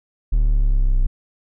triangle exponential sweep, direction down, 39 to 30.87 Hz, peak -11 dBFS, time 0.32-1.07 s, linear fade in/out 10 ms, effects none

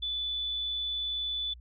sine tone, 3481 Hz, A7, 19 cents flat, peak -30 dBFS, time 0.02-1.54 s, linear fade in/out 10 ms, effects added 60 Hz sine -47 dBFS peak until 1.6 s

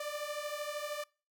sawtooth beating tone pair, 586 / 599 Hz, D5 / D5, -4 / +34 cents, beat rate 13 Hz, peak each -36 / -36 dBFS, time 0-1.04 s, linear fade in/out 5 ms, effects noise-tail reverb RT60 0.4 s tail -26 dB re dry

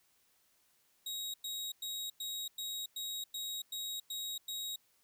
sawtooth tone bursts, 3798 Hz, A#7, 32 cents sharp, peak -35 dBFS, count 10, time 1.06-4.76 s, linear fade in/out 5 ms, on 280 ms, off 100 ms, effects white hiss -72 dBFS RMS until 5.03 s

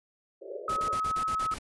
white band-pass noise, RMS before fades -41 dBFS, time 0.41-0.96 s, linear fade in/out 20 ms, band 360 to 610 Hz, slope 96 dB/octave
sine tone with pitch glide, 1278 to 1285.4 Hz, D#6 to E6, +46 to -44 cents, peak -27 dBFS, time 0.68-1.54 s, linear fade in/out 2 ms, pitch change +10 cents, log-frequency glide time 1.06-1.16 s
pink noise bursts, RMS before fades -40 dBFS, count 8, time 0.69-1.586 s, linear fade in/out 5 ms, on 77 ms, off 40 ms
effects resampled to 24000 Hz

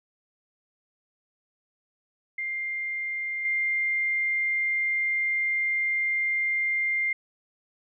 sine tone with level steps, 2100 Hz, C7, 6 cents sharp, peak -28 / -23 dBFS, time 2.38-7.13 s, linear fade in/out 5 ms, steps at 3.45 s, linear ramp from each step 2 ms, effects none

